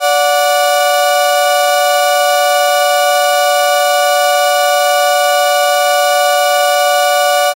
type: tone pair together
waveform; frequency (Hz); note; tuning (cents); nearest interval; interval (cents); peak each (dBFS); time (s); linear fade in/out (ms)
35% pulse; 581 / 732; D5 / F#5; -19 / -19; major third; 400; -10; 0-7.54; 50
effects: AAC 48 kbps